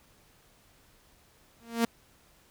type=tone with exponential growth; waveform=sawtooth; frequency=231.6 Hz; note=A#3; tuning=11 cents flat; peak=-17 dBFS; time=1.6-1.85 s; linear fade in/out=5 ms; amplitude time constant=53 ms; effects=pink hiss -62 dBFS RMS until 2.5 s